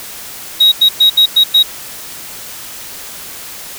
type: tone bursts at uneven times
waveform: triangle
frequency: 3803 Hz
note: A#7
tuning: 34 cents sharp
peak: -3 dBFS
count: 6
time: 0.6-0.72 / 0.81-0.89 / 1-1.1 / 1.17-1.26 / 1.36-1.44 / 1.54-1.63 s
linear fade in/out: 10 ms
effects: white hiss -29 dBFS RMS until 3.78 s